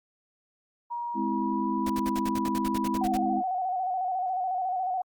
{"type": "tone with pitch glide", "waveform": "sine", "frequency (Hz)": [951, 982.3], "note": ["A#5", "B5"], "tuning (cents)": [34, -10], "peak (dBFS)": -30, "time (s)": [0.9, 3.03], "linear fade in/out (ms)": 20, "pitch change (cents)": 56, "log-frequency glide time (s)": [1.12, 1.68]}
{"type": "chord", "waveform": "sine", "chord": "Ab augmented", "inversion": "none", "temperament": "equal with one note detuned", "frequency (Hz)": [207.7, 257.9, 329.6], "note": ["Ab3", "C4", "E4"], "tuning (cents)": [0, -25, 0], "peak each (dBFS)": -31, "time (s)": [1.14, 3.43], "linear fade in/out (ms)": 50}
{"type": "noise bursts", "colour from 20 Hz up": "pink", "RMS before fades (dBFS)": -37, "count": 14, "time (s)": [1.86, 3.173], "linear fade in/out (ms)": 5, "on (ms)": 39, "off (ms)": 59}
{"type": "tone with vibrato", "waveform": "sine", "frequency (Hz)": 742, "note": "F#5", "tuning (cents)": 5, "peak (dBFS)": -26, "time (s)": [3.01, 5.02], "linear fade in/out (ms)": 5, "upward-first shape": "square", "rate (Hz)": 14, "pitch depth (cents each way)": 43}
{"effects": ["Opus 48 kbps"]}